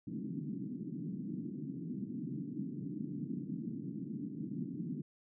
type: band-pass noise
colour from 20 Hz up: white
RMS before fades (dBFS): -41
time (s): 0.07-5.02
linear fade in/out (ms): 5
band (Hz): 140 to 300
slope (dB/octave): 48
effects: none